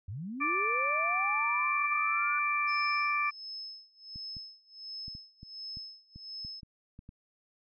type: linear sweep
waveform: sine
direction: up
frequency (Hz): 82.3 to 1478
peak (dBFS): -36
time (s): 0.08-2.39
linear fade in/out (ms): 5
type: harmonic tone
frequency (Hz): 587.3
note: D5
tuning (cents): 0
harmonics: 2 / 3 / 4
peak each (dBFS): -30 / -40 / -30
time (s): 0.4-3.31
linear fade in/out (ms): 20
type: tone with tremolo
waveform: sine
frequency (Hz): 5200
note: E8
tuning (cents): -24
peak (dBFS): -38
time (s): 2.67-6.61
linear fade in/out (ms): 20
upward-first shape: sine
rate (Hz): 1.4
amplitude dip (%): 95
type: clicks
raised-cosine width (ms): 5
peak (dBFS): -35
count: 11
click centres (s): 4.159 / 4.368 / 5.081 / 5.151 / 5.431 / 5.771 / 6.16 / 6.449 / 6.632 / 6.991 / 7.091
effects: none